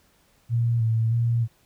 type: tone with vibrato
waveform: sine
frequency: 115 Hz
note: A#2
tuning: 23 cents flat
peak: -19 dBFS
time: 0.49-1.48 s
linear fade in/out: 50 ms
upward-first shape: square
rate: 1.6 Hz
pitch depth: 34 cents each way
effects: pink hiss -62 dBFS RMS until 1.65 s